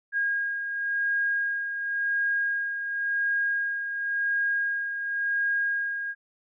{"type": "beating tone pair", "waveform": "sine", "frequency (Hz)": [1629, 1629.93], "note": ["G#6", "G#6"], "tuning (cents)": [-34, -33], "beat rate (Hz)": 0.93, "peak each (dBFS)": [-25, -34], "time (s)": [0.12, 6.15], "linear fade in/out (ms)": 50, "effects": []}